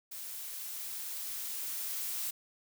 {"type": "noise with level ramp", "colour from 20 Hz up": "blue", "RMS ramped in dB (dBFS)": [-43, -36], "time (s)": [0.11, 2.31], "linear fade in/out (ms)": 10, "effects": []}